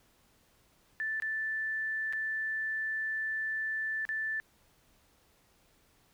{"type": "tone with dropouts", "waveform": "sine", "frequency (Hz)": 1760, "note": "A6", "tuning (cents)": 0, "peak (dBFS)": -31, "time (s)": [1, 4.4], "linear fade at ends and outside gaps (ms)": 0, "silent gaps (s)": [[1.2, 1.222], [2.126, 2.133], [4.052, 4.09]], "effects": ["pink hiss -67 dBFS RMS until 6.13 s"]}